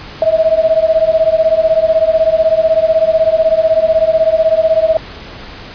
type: beating tone pair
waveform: sine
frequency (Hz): 635 / 651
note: D#5 / E5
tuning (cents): +35 / -22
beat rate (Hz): 16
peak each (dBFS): -11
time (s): 0.22-4.97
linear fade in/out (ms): 2
effects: pink hiss -31 dBFS RMS until 5.74 s + resampled to 11025 Hz

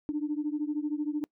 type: beating tone pair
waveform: sine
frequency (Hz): 293.7 / 306.7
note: D4 / D#4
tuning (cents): 0 / -25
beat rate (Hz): 13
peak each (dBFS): -30 / -32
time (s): 0.09-1.24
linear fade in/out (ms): 0
effects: noise-tail reverb RT60 0.1 s tail -26 dB re dry + tanh soft clip ceiling -21 dBFS

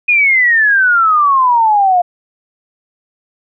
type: exponential sweep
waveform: sine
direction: down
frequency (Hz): 2489 to 698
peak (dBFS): -7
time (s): 0.08-2.02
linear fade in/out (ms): 10
effects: none

